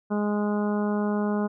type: harmonic tone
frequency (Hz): 207.7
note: G#3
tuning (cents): 0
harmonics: 1 / 2 / 3 / 4 / 5 / 6 / 7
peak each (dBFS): -24 / -30 / -34 / -36 / -38 / -40 / -41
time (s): 0.1-1.48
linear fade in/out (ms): 20
effects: none